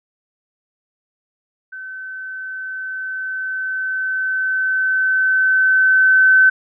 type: tone with level ramp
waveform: sine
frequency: 1528 Hz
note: G6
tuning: 45 cents flat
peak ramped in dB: -29 to -7 dBFS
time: 1.72-6.5 s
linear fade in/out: 10 ms
effects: none